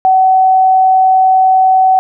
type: tone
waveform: sine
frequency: 755 Hz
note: F#5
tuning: 35 cents sharp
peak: -5 dBFS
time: 0.05-1.99 s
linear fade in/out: 0 ms
effects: none